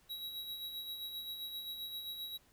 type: tone with tremolo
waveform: square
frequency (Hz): 3866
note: B7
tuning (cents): -38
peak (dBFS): -40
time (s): 0.09-2.38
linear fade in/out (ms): 20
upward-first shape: sine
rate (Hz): 7.6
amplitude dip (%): 45
effects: pink hiss -68 dBFS RMS until 2.52 s